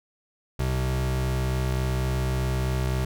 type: tone pair together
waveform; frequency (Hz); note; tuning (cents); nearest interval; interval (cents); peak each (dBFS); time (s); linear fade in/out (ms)
square; 63.92 / 127.4; C2 / C3; -40 / -46; octave; 1194; -27; 0.59-3.05; 5
effects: none